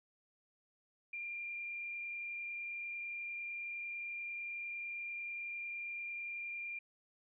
sine tone with frequency modulation, 2393 Hz, D7, 32 cents sharp, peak -40 dBFS, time 1.13-6.79 s, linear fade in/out 5 ms, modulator 31.1 Hz, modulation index 0.87, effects none

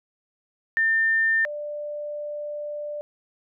sine tone pair in turn, 1800 / 591.4 Hz, A6 / D5, +39 / +12 cents, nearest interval octave + perfect fifth, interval 1927 cents, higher first, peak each -18 / -29 dBFS, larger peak first, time 0.77-1.45 / 1.45-3.01 s, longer second, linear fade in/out 0 ms, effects none

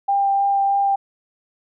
sine tone with vibrato, 794 Hz, G5, 22 cents sharp, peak -15 dBFS, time 0.08-0.96 s, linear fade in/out 10 ms, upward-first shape sine, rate 3.2 Hz, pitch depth 9 cents each way, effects none

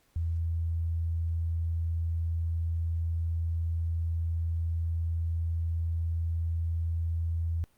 sine tone, 82.9 Hz, E2, 10 cents sharp, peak -27 dBFS, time 0.16-7.64 s, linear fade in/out 0 ms, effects pink hiss -68 dBFS RMS until 7.77 s + Opus 48 kbps

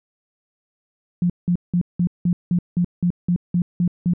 sine tone bursts, 175.7 Hz, F3, 11 cents sharp, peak -15 dBFS, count 12, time 1.22-4.136 s, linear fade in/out 2 ms, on 78 ms, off 180 ms, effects none

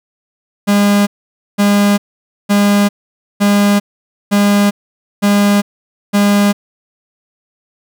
45% pulse tone bursts, 203.4 Hz, G#3, 36 cents flat, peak -8 dBFS, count 7, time 0.67-6.53 s, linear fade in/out 20 ms, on 400 ms, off 510 ms, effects none

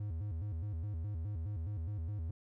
triangle tone with vibrato, 91.7 Hz, F#2, 15 cents flat, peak -34 dBFS, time 0-2.31 s, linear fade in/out 5 ms, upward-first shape square, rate 4.8 Hz, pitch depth 220 cents each way, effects none

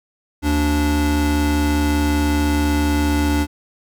square tone pair together, 75.4 / 291.5 Hz, D2 / D4, +46 / -13 cents, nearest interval octave + major seventh, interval 2341 cents, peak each -19 dBFS, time 0.42-3.47 s, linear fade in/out 50 ms, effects none

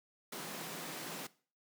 pink high-pass noise, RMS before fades -44 dBFS, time 0.32-1.27 s, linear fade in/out 5 ms, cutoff 150 Hz, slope 48 dB/octave, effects noise-tail reverb RT60 0.4 s tail -19 dB re dry

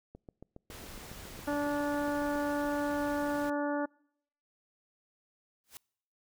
click train, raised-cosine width 2 ms, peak -34 dBFS, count 17, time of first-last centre 0.15-2.357 s, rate 7.25 Hz
pink noise, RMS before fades -47 dBFS, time 0.7-3.5 s, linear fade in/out 5 ms
harmonic tone, 290.3 Hz, D4, 20 cents flat, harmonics 1 / 2 / 3 / 4 / 5 / 6, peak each -32 / -34 / -38 / -43 / -41 / -47 dBFS, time 1.47-3.86 s, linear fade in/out 10 ms
white noise with exponential growth, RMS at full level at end -43 dBFS, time 5.64-5.77 s, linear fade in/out 0 ms, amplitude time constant 27 ms
effects noise-tail reverb RT60 0.7 s tail -26 dB re dry

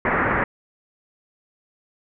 white low-pass noise, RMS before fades -21 dBFS, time 0.05-0.44 s, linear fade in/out 2 ms, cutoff 2000 Hz, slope 48 dB/octave, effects none

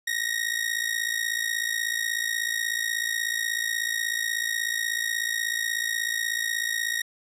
sawtooth ring-modulated tone, 1878 Hz, A#6, 12 cents sharp, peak -19 dBFS, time 0.07-7.02 s, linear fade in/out 5 ms, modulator 28.2 Hz, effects resampled to 32000 Hz

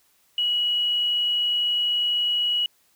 sine tone with quantisation, 2918 Hz, F#7, 25 cents flat, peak -20 dBFS, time 0.38-2.66 s, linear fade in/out 2 ms, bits 8, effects white hiss -63 dBFS RMS until 2.95 s

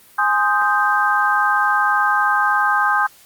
sine chord, Ab major seventh, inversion none, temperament equal, 830.6 / 1046.5 / 1244.5 / 1568 Hz, Ab5 / C6 / Eb6 / G6, 0 / 0 / 0 / 0 cents, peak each -20 / -22 / -19 / -18 dBFS, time 0.18-3.07 s, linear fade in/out 10 ms, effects white hiss -48 dBFS RMS until 3.25 s + Opus 32 kbps

